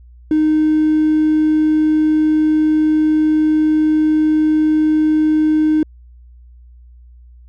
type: tone with hard clipping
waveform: triangle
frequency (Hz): 309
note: D#4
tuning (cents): -12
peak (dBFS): -11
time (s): 0.31-5.83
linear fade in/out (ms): 2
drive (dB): 4
effects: added 60 Hz sine -39 dBFS peak until 7.48 s